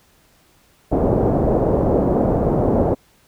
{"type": "low-pass noise", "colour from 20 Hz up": "white", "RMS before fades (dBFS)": -17, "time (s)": [0.91, 2.95], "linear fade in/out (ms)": 20, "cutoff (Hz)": 620, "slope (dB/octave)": 24, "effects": ["pink hiss -56 dBFS RMS until 3.27 s"]}